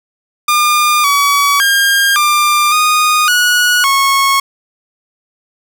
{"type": "tone with pitch steps", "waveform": "sawtooth", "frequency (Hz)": [1206, 1136, 1611, 1193, 1233, 1461, 1097], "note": ["D6", "C#6", "G6", "D6", "D#6", "F#6", "C#6"], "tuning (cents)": [46, 42, 47, 27, -16, -22, -18], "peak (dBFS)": -5, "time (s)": [0.48, 4.4], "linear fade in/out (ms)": 5, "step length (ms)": 560, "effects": []}